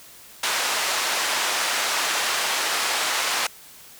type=band-pass noise; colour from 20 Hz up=pink; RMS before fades=-24 dBFS; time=0.43-3.47 s; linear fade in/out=5 ms; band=860 to 8500 Hz; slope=12 dB/octave; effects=white hiss -46 dBFS RMS until 3.99 s